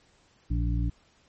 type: harmonic tone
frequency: 58.27 Hz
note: A#1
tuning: in tune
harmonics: 1 / 2 / 3 / 5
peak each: -25 / -30 / -35 / -36 dBFS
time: 0.5-0.9 s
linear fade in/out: 10 ms
effects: pink hiss -63 dBFS RMS until 1.28 s + MP3 32 kbps